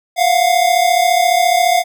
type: tone pair together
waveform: square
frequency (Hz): 690 / 724.5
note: F5 / F#5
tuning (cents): -21 / -37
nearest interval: minor second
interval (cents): 84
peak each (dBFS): -14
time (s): 0.16-1.84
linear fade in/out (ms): 50
effects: none